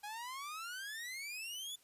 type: exponential sweep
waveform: sawtooth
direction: up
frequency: 812 to 3520 Hz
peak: -39 dBFS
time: 0.03-1.76 s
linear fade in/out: 10 ms
effects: white hiss -68 dBFS RMS until 1.83 s + resampled to 32000 Hz